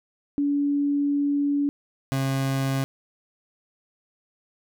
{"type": "tone pair in turn", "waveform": ["sine", "30% pulse"], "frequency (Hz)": [285.9, 134.93], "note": ["D4", "C#3"], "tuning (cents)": [-46, -46], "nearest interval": "octave + minor second", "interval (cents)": 1300, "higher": "first", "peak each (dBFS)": [-20, -20], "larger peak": "neither", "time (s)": [[0.38, 1.69], [2.12, 2.84]], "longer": "first", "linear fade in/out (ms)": 0, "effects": []}